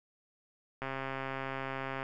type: click train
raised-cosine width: 0.5 ms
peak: -22 dBFS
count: 163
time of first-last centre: 0.82-2.029 s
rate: 134 Hz
effects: none